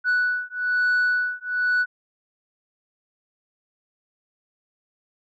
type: beating tone pair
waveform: sine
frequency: 1480 / 1481.1 Hz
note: F#6 / F#6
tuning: 0 / +1 cents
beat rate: 1.1 Hz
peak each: -21 dBFS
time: 0.04-1.86 s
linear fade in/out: 50 ms
effects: tanh soft clip ceiling -16 dBFS